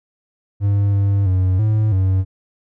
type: tone with pitch steps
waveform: triangle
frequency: 100.7 / 99.6 / 92.9 / 108 / 94.6 Hz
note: G2 / G2 / F#2 / A2 / F#2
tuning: +47 / +28 / +7 / -32 / +39 cents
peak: -11 dBFS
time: 0.6-2.25 s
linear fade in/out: 50 ms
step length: 330 ms
effects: none